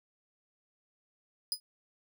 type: tone with exponential decay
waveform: sawtooth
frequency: 4978 Hz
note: D#8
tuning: in tune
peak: -23 dBFS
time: 1.52-1.6 s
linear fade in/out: 1 ms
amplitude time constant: 17 ms
effects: none

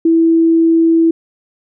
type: tone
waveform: sine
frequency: 328.9 Hz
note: E4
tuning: 4 cents flat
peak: -7 dBFS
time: 0.05-1.11 s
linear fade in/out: 5 ms
effects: none

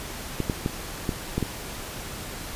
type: clicks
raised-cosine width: 3 ms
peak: -11 dBFS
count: 6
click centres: 0.403 / 0.498 / 0.661 / 1.092 / 1.38 / 1.427 s
effects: pink hiss -36 dBFS RMS until 2.55 s + resampled to 32000 Hz

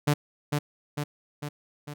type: tone with echo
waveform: sawtooth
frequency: 146.83 Hz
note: D3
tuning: in tune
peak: -16 dBFS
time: 0.07-0.14 s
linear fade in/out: 10 ms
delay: 450 ms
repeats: 4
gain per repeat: -4 dB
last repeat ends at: 1.94 s
effects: none

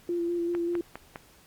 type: tone with vibrato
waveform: sine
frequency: 344 Hz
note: F4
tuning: 26 cents flat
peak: -26 dBFS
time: 0.09-0.81 s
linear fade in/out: 2 ms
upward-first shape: square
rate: 5.1 Hz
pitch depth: 16 cents each way
type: click train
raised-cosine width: 0.5 ms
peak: -22 dBFS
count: 4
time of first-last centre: 0.55-1.159 s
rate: 4.93 Hz
effects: pink hiss -57 dBFS RMS until 1.46 s + Opus 48 kbps

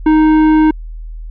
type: tone with tanh clipping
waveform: sine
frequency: 311.1 Hz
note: D#4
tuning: in tune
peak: -8 dBFS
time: 0.06-0.71 s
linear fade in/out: 5 ms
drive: 12 dB
effects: added 40 Hz sine -24 dBFS peak until 1.3 s

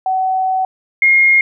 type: tone pair in turn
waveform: sine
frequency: 754 / 2140 Hz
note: F#5 / C7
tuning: +32 / +38 cents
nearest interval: octave + tritone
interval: 1806 cents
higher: second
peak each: -13 / -7 dBFS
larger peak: second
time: 0.06-0.65 / 1.02-1.41 s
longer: first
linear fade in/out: 2 ms
effects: none

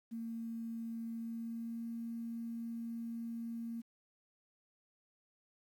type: tone with pitch glide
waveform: sine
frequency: 228.5 to 230.9 Hz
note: A#3 to A#3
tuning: -34 to -16 cents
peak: -39 dBFS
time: 0.11-3.82 s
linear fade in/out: 20 ms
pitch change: +18 cents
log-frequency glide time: 1.17-1.87 s
effects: 11-bit

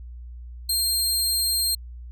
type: tone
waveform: 20% pulse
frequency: 4195 Hz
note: C8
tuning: 4 cents sharp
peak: -15 dBFS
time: 0.69-1.75 s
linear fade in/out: 5 ms
effects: added 60 Hz sine -36 dBFS peak until 2.11 s

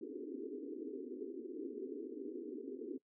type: band-pass noise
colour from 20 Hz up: white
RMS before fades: -45 dBFS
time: 0.01-2.98 s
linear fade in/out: 5 ms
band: 250 to 440 Hz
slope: 96 dB/octave
effects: noise-tail reverb RT60 0.1 s tail -21 dB re dry

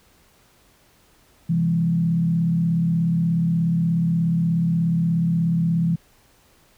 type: tone with frequency modulation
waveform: sine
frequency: 167.6 Hz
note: E3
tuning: 29 cents sharp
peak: -17 dBFS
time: 1.49-5.96 s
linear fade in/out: 10 ms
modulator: 36.7 Hz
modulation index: 0.59
effects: pink hiss -57 dBFS RMS until 6.77 s

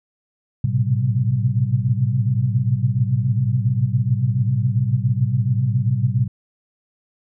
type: tone cluster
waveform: sine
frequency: 108.9 / 115.2 / 126.1 / 133.3 / 190.4 Hz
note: A2 / A#2 / B2 / C3 / F#3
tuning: -17 / -20 / +36 / +33 / +50 cents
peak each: -21 / -28 / -19 / -24 / -28 dBFS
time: 0.64-6.28 s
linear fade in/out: 5 ms
effects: none

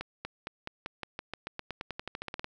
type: accelerating click train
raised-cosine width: 0.3 ms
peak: -20 dBFS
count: 21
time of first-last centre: 0.01-2.444 s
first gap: 240 ms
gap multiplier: 0.92
effects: none

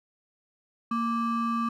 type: ring-modulated tone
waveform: triangle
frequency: 701 Hz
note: F5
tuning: 6 cents sharp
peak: -20 dBFS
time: 0.91-1.69 s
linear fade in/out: 5 ms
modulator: 470 Hz
effects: none

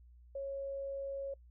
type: tone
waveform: sine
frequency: 550 Hz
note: C#5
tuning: 14 cents flat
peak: -37 dBFS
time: 0.35-1.34 s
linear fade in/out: 5 ms
effects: noise-tail reverb RT60 0.1 s tail -26 dB re dry + added 60 Hz sine -56 dBFS peak until 1.5 s

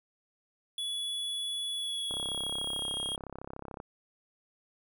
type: tone with pitch glide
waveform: square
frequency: 3401 to 3262 Hz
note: G#7 to G#7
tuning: +40 to -32 cents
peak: -33 dBFS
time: 0.78-3.16 s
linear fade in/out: 2 ms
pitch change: -72 cents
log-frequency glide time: 1.72-2.89 s
type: click train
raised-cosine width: 1 ms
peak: -27 dBFS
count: 58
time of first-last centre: 2.11-3.801 s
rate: 33.7 Hz
effects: none

